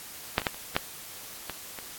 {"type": "clicks", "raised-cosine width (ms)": 0.3, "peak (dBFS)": [-6, -18, -9, -25, -7, -18, -22], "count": 7, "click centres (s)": [0.381, 0.418, 0.468, 0.545, 0.765, 1.497, 1.788], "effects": ["white hiss -43 dBFS RMS until 1.98 s", "AAC 64 kbps"]}